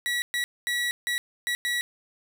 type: tone bursts at uneven times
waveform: 30% pulse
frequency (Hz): 1935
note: B6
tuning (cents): -36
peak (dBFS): -22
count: 6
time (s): 0.06-0.22 / 0.34-0.44 / 0.67-0.91 / 1.07-1.18 / 1.47-1.55 / 1.65-1.81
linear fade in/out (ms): 0
effects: none